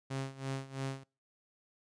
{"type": "tone with tremolo", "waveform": "sawtooth", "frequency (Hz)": 134.7, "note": "C#3", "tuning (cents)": -49, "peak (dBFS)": -30, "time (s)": [0.1, 1.04], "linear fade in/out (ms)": 10, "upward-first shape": "sine", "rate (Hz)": 3, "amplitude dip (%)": 85, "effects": ["noise-tail reverb RT60 0.3 s tail -24 dB re dry", "resampled to 22050 Hz"]}